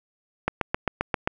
click train, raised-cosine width 0.5 ms, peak -7 dBFS, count 7, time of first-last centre 0.48-1.275 s, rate 7.55 Hz, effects none

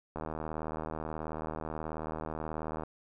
click train, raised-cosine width 1 ms, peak -23 dBFS, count 211, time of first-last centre 0.16-2.835 s, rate 78.5 Hz, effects none

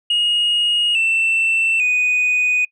sine tone with pitch steps, 2872 / 2676 / 2485 Hz, F7 / E7 / D#7, +48 / +25 / -3 cents, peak -12 dBFS, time 0.1-2.65 s, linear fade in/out 5 ms, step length 850 ms, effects noise-tail reverb RT60 0.1 s tail -25 dB re dry + tanh soft clip ceiling -12 dBFS

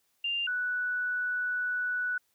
sine tone pair in turn, 2794 / 1480.1 Hz, F7 / F#6, 0 / 0 cents, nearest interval major seventh, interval 1100 cents, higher first, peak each -28 dBFS, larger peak neither, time 0.24-0.47 / 0.47-2.18 s, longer second, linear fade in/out 5 ms, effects white hiss -73 dBFS RMS until 2.34 s

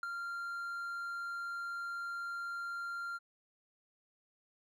triangle tone with ADSR envelope, 1388 Hz, F6, 11 cents flat, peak -30 dBFS, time 0.03-3.19 s, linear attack 3 ms, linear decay 8 ms, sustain -6 dB, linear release 30 ms, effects none

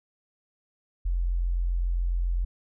sine tone, 43.65 Hz, F1, in tune, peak -23 dBFS, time 1.05-2.45 s, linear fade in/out 10 ms, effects none

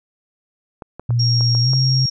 clicks, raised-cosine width 1 ms, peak -18 dBFS, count 6, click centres 0.822 / 0.996 / 1.106 / 1.409 / 1.55 / 1.734 s
sine tone with pitch glide, 119.2 to 130.74 Hz, A#2 to C3, +39 to -1 cents, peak -14 dBFS, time 1.09-2.06 s, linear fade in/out 5 ms, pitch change +160 cents, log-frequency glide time 1.62-1.7 s
sine tone, 5570 Hz, F8, 5 cents flat, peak -18 dBFS, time 1.19-2.1 s, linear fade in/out 10 ms
effects none

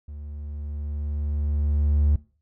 triangle tone with level ramp, 73.42 Hz, D2, in tune, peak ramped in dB -33 to -13 dBFS, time 0.08-2.16 s, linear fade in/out 5 ms, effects noise-tail reverb RT60 0.4 s tail -22 dB re dry + tanh soft clip ceiling -9 dBFS

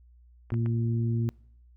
clicks, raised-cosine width 0.5 ms, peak -28 dBFS, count 3, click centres 0.504 / 0.541 / 0.661 s
harmonic tone, 115.8 Hz, A#2, 11 cents flat, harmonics 1 / 2 / 3, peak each -25 / -32 / -38 dBFS, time 0.52-1.29 s, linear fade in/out 0 ms
effects noise-tail reverb RT60 0.7 s tail -26 dB re dry + added 60 Hz sine -53 dBFS peak until 1.76 s

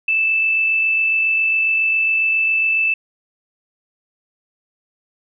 sine tone with amplitude modulation, 2637 Hz, E7, in tune, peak -13 dBFS, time 0.08-2.94 s, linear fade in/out 5 ms, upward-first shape sine, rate 47.3 Hz, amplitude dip 25%, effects none

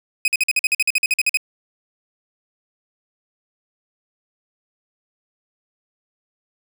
40% pulse tone bursts, 2515 Hz, D#7, 18 cents sharp, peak -13 dBFS, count 15, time 0.25-1.372 s, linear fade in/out 2 ms, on 30 ms, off 48 ms, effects none

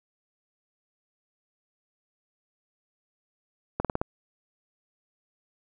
slowing click train, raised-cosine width 1 ms, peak -12 dBFS, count 5, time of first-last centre 3.8-4.015 s, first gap 47 ms, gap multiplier 1.09, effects none

